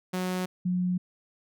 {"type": "tone pair in turn", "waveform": ["sawtooth", "sine"], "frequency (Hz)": [183.4, 180.56], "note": ["F#3", "F#3"], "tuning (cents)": [-15, -42], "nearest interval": "unison", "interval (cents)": 27, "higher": "first", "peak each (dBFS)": -24, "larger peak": "neither", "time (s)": [[0.13, 0.46], [0.65, 0.98]], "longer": "neither", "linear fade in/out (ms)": 10, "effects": []}